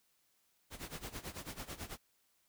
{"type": "noise with tremolo", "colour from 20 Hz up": "pink", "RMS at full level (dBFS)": -43, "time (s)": [0.7, 1.98], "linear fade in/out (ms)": 50, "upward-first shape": "sine", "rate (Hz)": 9.1, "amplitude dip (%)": 85, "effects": ["white hiss -75 dBFS RMS until 2.48 s"]}